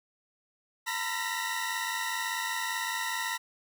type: tone cluster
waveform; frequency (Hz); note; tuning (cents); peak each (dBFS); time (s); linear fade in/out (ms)
sawtooth; 916 / 1001 / 1358 / 1848 / 1946; A#5 / B5 / F6 / A#6 / B6; -31 / +23 / -49 / -16 / -26; -33 / -34 / -37 / -34 / -32; 0.86-3.38; 20
effects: none